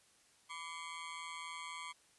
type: ring-modulated tone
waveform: 20% pulse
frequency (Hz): 1081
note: C#6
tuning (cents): -44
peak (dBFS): -36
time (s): 0.49-1.93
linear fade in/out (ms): 20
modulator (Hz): 81.9
effects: white hiss -68 dBFS RMS until 2.18 s + resampled to 24000 Hz